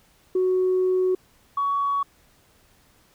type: tone pair in turn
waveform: sine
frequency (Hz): 370 / 1124.2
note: F#4 / C#6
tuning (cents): 0 / +24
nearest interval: octave + perfect fifth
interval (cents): 1924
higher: second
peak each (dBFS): -17 / -20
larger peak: first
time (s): 0.35-1.15 / 1.57-2.03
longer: first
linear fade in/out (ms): 5
effects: tanh soft clip ceiling -15 dBFS + pink hiss -59 dBFS RMS until 3.14 s